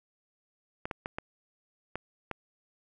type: clicks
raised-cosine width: 0.5 ms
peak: -19 dBFS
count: 6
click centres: 0.855 / 0.912 / 1.059 / 1.185 / 1.956 / 2.313 s
effects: none